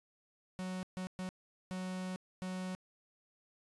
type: tone bursts at uneven times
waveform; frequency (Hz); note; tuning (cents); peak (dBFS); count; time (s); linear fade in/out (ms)
45% pulse; 185; F#3; 0; -38; 5; 0.59-0.83 / 0.97-1.07 / 1.19-1.29 / 1.71-2.16 / 2.42-2.75; 0
effects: resampled to 24000 Hz